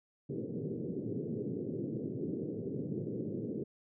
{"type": "band-pass noise", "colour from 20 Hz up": "white", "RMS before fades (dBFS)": -38, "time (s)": [0.29, 3.64], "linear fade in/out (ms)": 10, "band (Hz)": [110, 440], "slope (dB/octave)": 48, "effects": []}